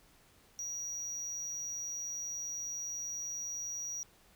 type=tone; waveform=triangle; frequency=5770 Hz; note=F#8; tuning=44 cents flat; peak=-36 dBFS; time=0.59-4.03 s; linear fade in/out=0 ms; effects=pink hiss -64 dBFS RMS until 4.35 s